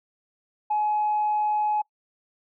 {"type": "tone", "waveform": "sine", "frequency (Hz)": 845, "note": "G#5", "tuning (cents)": 30, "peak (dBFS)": -20, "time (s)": [0.7, 1.82], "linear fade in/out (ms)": 10, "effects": ["noise-tail reverb RT60 0.1 s tail -24 dB re dry", "tanh soft clip ceiling -17 dBFS"]}